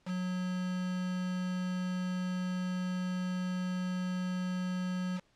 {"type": "tone with quantisation", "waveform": "triangle", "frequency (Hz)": 182.5, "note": "F#3", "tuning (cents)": -24, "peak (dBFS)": -30, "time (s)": [0.05, 5.21], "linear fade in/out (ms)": 50, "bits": 7, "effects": ["pink hiss -70 dBFS RMS until 5.35 s", "low-pass 6000 Hz 12 dB/octave"]}